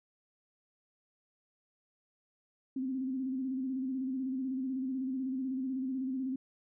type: tone with vibrato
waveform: sine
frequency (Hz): 261.6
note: C4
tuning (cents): 0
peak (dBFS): -32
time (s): 2.76-6.36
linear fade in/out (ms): 5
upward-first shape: square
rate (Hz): 16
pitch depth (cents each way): 44
effects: none